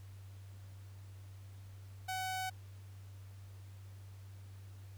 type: tone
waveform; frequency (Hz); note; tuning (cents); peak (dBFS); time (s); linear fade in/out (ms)
sawtooth; 751; F#5; +26; -33; 2.08-2.5; 10
effects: added 97 Hz sine -49 dBFS peak until 4.97 s + pink hiss -65 dBFS RMS until 4.97 s